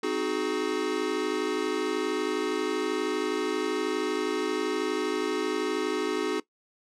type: chord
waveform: square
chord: Ab dominant seventh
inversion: first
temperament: equal with one note detuned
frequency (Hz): 261.6 / 311.1 / 370 / 422.6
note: C4 / Eb4 / Gb4 / Ab4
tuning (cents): 0 / 0 / 0 / +30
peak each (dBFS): -37 / -33 / -31 / -31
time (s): 0.03-6.4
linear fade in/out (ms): 5
effects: noise-tail reverb RT60 0.1 s tail -19 dB re dry + low-pass 7000 Hz 12 dB/octave